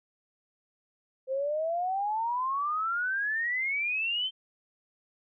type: exponential sweep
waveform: sine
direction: up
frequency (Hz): 516 to 3136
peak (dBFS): -27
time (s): 1.27-4.31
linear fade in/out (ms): 50
effects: none